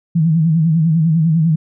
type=tone with vibrato; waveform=sine; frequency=161.8 Hz; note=E3; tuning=32 cents flat; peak=-10 dBFS; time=0.15-1.56 s; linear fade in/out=10 ms; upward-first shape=sine; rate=10 Hz; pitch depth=91 cents each way; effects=none